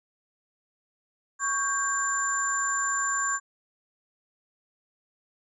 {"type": "tone cluster", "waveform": "sine", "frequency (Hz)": [1117, 1589, 7170], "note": ["C#6", "G6", "A8"], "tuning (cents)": [13, 23, 32], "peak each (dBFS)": -29, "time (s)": [1.39, 3.4], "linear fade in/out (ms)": 50, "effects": []}